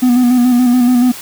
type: tone with vibrato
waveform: triangle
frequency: 246.9 Hz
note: B3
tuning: in tune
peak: -5 dBFS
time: 0.02-1.12 s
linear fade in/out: 10 ms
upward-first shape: square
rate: 7 Hz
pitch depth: 35 cents each way
effects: white hiss -30 dBFS RMS until 1.21 s